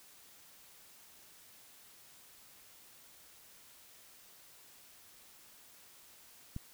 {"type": "click", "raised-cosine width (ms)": 5, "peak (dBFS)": -27, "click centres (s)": 6.564, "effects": ["white hiss -59 dBFS RMS until 6.73 s"]}